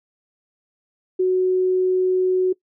sine tone, 370 Hz, F#4, in tune, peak -15 dBFS, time 1.19-2.53 s, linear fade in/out 10 ms, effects noise-tail reverb RT60 0.1 s tail -21 dB re dry

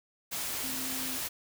sine tone in noise, 260.8 Hz, C4, 5 cents flat, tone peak -41 dBFS, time 0.63-1.18 s, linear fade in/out 20 ms, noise white, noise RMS -35 dBFS, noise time 0.31-1.29 s, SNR -9 dB, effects none

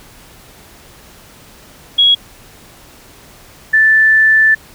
sine tone pair in turn, 3322 / 1759.8 Hz, G#7 / A6, 0 / 0 cents, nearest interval major seventh, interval 1100 cents, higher first, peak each -6 dBFS, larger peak neither, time 1.98-2.15 / 3.73-4.55 s, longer second, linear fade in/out 10 ms, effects pink hiss -41 dBFS RMS until 4.74 s

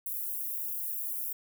white high-pass noise, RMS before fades -35 dBFS, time 0.06-1.33 s, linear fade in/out 5 ms, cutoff 12000 Hz, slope 24 dB/octave, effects none

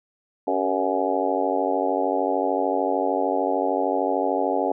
harmonic tone with a mistuned harmonic, 93.3 Hz, F#2, 15 cents sharp, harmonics 3 / 4 / 5 / 6 / 7 / 8 / 9, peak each -28 / -28 / -28 / -28 / -28 / -28 / -28 dBFS, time 0.47-4.72 s, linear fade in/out 5 ms, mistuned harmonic 4, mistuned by +58 cents, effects none

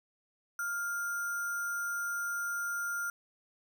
sine tone with sample-and-hold, 1405 Hz, F6, 10 cents sharp, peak -32 dBFS, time 0.59-3.1 s, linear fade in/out 2 ms, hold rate 7350 Hz, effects none

